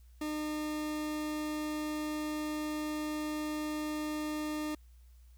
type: tone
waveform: 40% pulse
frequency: 304 Hz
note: D#4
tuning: 40 cents flat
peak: -33 dBFS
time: 0.21-4.75 s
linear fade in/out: 5 ms
effects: added 60 Hz sine -54 dBFS peak until 5.37 s + white hiss -72 dBFS RMS until 5.37 s